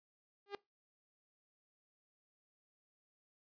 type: tone with exponential growth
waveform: sawtooth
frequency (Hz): 403.6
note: G#4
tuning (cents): -49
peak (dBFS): -33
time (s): 0.46-0.55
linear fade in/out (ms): 2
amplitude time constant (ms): 19
effects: noise-tail reverb RT60 0.2 s tail -21 dB re dry + resampled to 11025 Hz